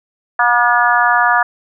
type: harmonic tone with a mistuned harmonic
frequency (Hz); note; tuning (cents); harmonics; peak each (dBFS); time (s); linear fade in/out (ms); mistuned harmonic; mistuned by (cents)
240; B3; -49; 3 / 4 / 5 / 6 / 7; -16 / -16 / -16 / -16 / -16; 0.39-1.43; 5; 7; +25
effects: none